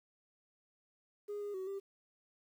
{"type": "tone with pitch steps", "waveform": "sine", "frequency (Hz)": [412.5, 409.9, 376.9, 393.8], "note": ["G#4", "G#4", "F#4", "G4"], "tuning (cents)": [-12, -23, 32, 8], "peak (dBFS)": -36, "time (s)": [1.28, 1.8], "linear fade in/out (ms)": 20, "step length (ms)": 130, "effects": ["tanh soft clip ceiling -37 dBFS", "11-bit"]}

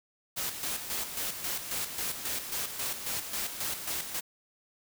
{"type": "noise with tremolo", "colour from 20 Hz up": "white", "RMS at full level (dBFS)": -33, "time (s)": [0.36, 4.21], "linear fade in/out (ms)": 20, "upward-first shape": "square", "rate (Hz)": 3.7, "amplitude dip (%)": 55, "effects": []}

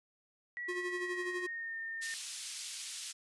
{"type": "tone with pitch glide", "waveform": "sine", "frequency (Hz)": [1936, 1816.8], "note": ["B6", "A#6"], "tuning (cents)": [-35, -45], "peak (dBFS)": -38, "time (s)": [0.57, 2.14], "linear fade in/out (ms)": 0, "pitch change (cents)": -110, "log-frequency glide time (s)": [0.9, 1.77]}
{"type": "tone with tremolo", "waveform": "square", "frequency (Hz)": 358.4, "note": "F4", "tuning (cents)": 45, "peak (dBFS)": -36, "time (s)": [0.68, 1.47], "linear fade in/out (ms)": 10, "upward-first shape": "sine", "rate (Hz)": 12, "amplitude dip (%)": 60}
{"type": "band-pass noise", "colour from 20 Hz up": "white", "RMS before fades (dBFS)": -43, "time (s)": [2.01, 3.13], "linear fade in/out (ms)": 20, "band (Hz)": [3000, 8500], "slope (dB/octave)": 12}
{"effects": ["resampled to 24000 Hz"]}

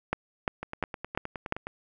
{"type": "two click trains", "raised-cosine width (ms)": 0.5, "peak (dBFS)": [-20, -11], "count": [11, 5], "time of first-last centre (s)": [[0.63, 1.67], [0.13, 1.524]], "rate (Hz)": [9.62, 2.87], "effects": []}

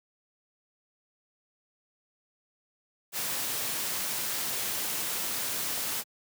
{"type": "noise", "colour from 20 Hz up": "white", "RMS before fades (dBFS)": -32, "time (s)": [3.12, 6.04], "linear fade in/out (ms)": 50, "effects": ["high-pass 100 Hz 12 dB/octave"]}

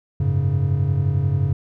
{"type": "chord", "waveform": "triangle", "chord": "F# suspended second", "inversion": "none", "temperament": "equal", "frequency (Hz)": [92.5, 103.83, 138.59], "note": ["F#2", "G#2", "C#3"], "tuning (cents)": [0, 0, 0], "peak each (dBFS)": [-20, -21, -18], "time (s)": [0.2, 1.53], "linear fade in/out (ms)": 5, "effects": []}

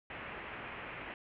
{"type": "low-pass noise", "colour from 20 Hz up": "white", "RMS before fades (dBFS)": -45, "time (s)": [0.1, 1.14], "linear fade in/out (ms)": 2, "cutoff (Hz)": 2700, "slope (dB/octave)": 48, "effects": []}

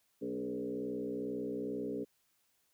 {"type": "tone with frequency modulation", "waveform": "sine", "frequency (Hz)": 350, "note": "F4", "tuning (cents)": 4, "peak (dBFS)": -35, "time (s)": [0.21, 2.05], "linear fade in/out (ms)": 20, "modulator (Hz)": 62.3, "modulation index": 2.2, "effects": ["white hiss -75 dBFS RMS until 2.73 s"]}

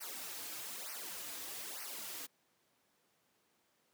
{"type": "noise with flanger", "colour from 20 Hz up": "white", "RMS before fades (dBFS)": -45, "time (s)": [0, 2.27], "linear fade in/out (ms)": 20, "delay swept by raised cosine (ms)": [0.27, 5.27], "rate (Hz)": 1.1, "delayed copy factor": -1, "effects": ["pink hiss -75 dBFS RMS until 3.93 s", "high-pass 200 Hz 12 dB/octave"]}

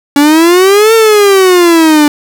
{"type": "exponential two-way sweep", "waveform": "45% pulse", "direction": "up then down", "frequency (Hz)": [281.6, 455.6, 292], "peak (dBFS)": -3, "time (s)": [0.16, 2.08], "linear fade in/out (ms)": 2, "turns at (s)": 0.94, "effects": []}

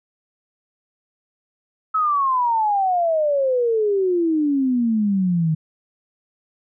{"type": "exponential sweep", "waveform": "sine", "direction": "down", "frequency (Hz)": [1302, 154.4], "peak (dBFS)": -16, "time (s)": [1.94, 5.55], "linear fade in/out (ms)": 10, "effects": []}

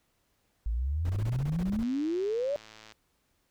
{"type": "exponential sweep", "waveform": "sine", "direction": "up", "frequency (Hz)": [51.91, 595], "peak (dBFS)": -27, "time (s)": [0.66, 2.56], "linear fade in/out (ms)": 0}
{"type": "noise bursts", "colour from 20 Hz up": "brown", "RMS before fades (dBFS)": -37, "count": 12, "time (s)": [1.05, 1.834], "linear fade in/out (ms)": 2, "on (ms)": 47, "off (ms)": 20}
{"type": "click train", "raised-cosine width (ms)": 0.2, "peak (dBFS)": -32, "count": 120, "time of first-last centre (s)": [1.83, 2.922], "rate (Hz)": 109}
{"effects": ["pink hiss -73 dBFS RMS until 3.5 s"]}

